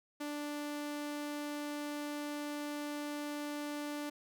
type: tone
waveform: sawtooth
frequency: 293.7 Hz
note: D4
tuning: in tune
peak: -34 dBFS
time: 0.2-4.1 s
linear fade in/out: 10 ms
effects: none